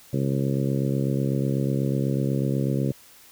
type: harmonic tone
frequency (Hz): 68.1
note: C#2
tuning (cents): -30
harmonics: 2 / 3 / 4 / 5 / 6 / 7 / 8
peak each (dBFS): -24 / -28 / -30 / -32 / -34 / -35 / -36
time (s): 0.13-2.92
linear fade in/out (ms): 5
effects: white hiss -51 dBFS RMS until 3.31 s